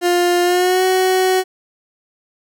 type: tone with pitch glide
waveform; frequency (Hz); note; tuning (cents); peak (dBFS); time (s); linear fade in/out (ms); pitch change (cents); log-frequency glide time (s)
30% pulse; 352.3 to 373.2; F4 to F#4; +15 to +15; -10; 0.01-1.44; 50; +100; 0.43-0.84
effects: none